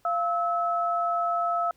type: tone pair together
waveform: sine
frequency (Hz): 691.1 / 1299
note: F5 / E6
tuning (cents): -18 / -26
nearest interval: major seventh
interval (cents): 1092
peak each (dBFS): -26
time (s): 0.05-1.71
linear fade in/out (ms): 2
effects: pink hiss -65 dBFS RMS until 1.76 s